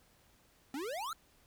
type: exponential sweep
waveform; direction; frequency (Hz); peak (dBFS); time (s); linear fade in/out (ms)
square; up; 255.6 to 1396.9; -38; 0.74-1.13; 2
effects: pink hiss -67 dBFS RMS until 1.46 s